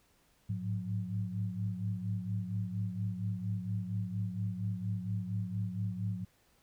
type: tone cluster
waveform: sine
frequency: 104.5 / 108.8 / 180.9 Hz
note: G#2 / A2 / F#3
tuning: +11 / -19 / -39 cents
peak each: -37 / -37 / -38 dBFS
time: 0.49-6.25 s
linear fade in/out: 10 ms
effects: pink hiss -69 dBFS RMS until 6.62 s